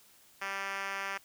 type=tone with band-pass filter; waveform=5% pulse; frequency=196 Hz; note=G3; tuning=in tune; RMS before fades=-37 dBFS; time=0.41-1.18 s; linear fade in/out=10 ms; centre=1900 Hz; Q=0.75; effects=white hiss -61 dBFS RMS until 1.24 s